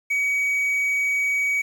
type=tone with quantisation; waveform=triangle; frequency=2263 Hz; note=C#7; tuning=35 cents sharp; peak=-18 dBFS; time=0.1-1.62 s; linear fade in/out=10 ms; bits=8; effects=none